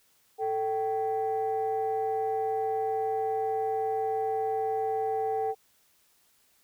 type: tone pair together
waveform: sine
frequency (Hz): 441.8 / 774.7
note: A4 / G5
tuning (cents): +7 / -21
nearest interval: minor seventh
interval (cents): 972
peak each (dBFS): -28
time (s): 0.38-5.55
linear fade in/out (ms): 50
effects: tanh soft clip ceiling -21 dBFS + white hiss -66 dBFS RMS until 6.63 s